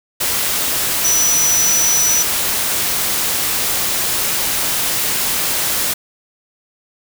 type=tone in noise; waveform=sine; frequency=5920 Hz; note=F#8; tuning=in tune; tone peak=-13 dBFS; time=1.04-2.23 s; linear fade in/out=10 ms; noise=white; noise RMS=-18 dBFS; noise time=0.2-5.94 s; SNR=+2 dB; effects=none